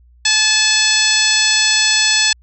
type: harmonic tone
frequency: 865 Hz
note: A5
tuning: 30 cents flat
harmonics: 1 / 2 / 3 / 4 / 5 / 6 / 7 / 8 / 9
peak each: -30 / -19 / -19 / -19 / -18 / -19 / -22 / -28 / -19 dBFS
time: 0.25-2.33 s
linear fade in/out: 5 ms
effects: added 60 Hz sine -45 dBFS peak until 2.42 s